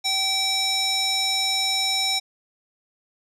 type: tone with band-pass filter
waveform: square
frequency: 770 Hz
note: G5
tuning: 31 cents flat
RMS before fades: -23 dBFS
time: 0.04-2.2 s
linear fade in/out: 20 ms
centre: 4900 Hz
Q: 2.5
effects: none